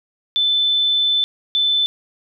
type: tone pair in turn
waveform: sine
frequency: 3520 / 3520 Hz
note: A7 / A7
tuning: 0 / 0 cents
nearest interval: unison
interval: 0 cents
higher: neither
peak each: -14 dBFS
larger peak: neither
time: 0.36-1.24 / 1.55-1.86 s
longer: first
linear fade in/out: 0 ms
effects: none